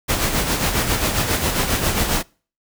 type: noise with tremolo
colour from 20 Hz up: pink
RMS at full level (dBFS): -18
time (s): 0.08-2.23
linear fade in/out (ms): 20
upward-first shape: sine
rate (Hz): 7.4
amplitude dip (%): 50
effects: noise-tail reverb RT60 0.4 s tail -25 dB re dry